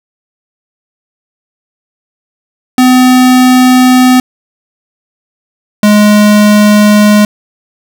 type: tone pair in turn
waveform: square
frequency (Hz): 253.7 / 209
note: B3 / G#3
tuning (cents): +47 / +11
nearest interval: minor third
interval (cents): 336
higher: first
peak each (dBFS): -3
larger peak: neither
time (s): 2.78-4.2 / 5.83-7.25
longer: neither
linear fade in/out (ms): 2
effects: none